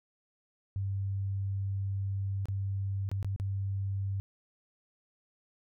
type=tone with dropouts; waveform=sine; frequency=98 Hz; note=G2; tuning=in tune; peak=-30 dBFS; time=0.76-4.2 s; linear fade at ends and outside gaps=0 ms; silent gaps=2.456-2.485 / 3.09-3.115 / 3.228-3.246 / 3.362-3.399 s; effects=none